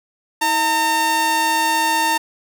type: tone pair together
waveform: sawtooth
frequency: 322 / 910.8 Hz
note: E4 / A#5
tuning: -41 / -40 cents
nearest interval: octave + tritone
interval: 1801 cents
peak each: -23 / -12 dBFS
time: 0.41-2.18 s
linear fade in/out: 10 ms
effects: 8-bit